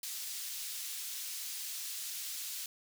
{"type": "high-pass noise", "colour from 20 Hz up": "pink", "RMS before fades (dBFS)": -41, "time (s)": [0.03, 2.66], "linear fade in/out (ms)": 2, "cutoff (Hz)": 4200, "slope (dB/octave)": 12, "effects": []}